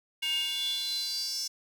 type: tone with high-pass filter sweep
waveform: square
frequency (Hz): 313.6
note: D#4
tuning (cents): +14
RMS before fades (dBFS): -32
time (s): 0.22-1.48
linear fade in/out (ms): 10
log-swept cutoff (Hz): 2600 to 5600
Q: 8.4
effects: none